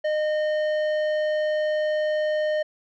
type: tone with tanh clipping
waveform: sine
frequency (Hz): 612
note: D#5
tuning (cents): -29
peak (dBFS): -23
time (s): 0.04-2.63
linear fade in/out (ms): 10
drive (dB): 11
effects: none